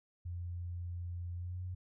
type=tone with pitch glide; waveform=sine; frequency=87.5 to 90.95 Hz; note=F2 to F#2; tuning=+4 to -29 cents; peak=-38 dBFS; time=0.25-1.75 s; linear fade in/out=10 ms; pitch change=+67 cents; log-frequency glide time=1.36-1.61 s; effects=none